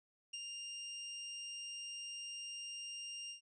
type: tone with ADSR envelope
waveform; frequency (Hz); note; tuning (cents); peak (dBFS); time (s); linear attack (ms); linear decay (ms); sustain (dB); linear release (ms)
25% pulse; 2800; F7; +4; -37; 0.33-3.41; 10; 33; -3; 110
effects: resampled to 24000 Hz